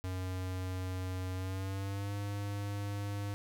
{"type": "tone with pitch glide", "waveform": "square", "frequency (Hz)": [92.5, 101.46], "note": ["F#2", "G#2"], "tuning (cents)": [0, -40], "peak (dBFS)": -36, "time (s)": [0.04, 3.34], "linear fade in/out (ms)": 0, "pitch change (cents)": 160, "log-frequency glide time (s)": [1.34, 2.14], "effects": []}